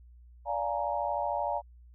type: chord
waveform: sine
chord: Bb dominant seventh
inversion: first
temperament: just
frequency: 582.7 / 699.2 / 839.1 / 932.3 Hz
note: D5 / F5 / Ab5 / Bb5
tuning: -14 / +2 / +18 / 0 cents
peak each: -34 dBFS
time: 0.45-1.62 s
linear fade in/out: 50 ms
effects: added 60 Hz sine -51 dBFS peak until 1.94 s